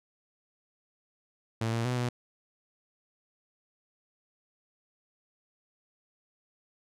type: tone with pitch steps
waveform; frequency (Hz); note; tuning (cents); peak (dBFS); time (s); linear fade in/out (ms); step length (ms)
sawtooth; 113.1 / 115.6 / 124.6 / 122.3; A2 / A#2 / B2 / B2; +48 / -14 / +16 / -16; -24; 1.61-2.09; 5; 120
effects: low-pass 9000 Hz 12 dB/octave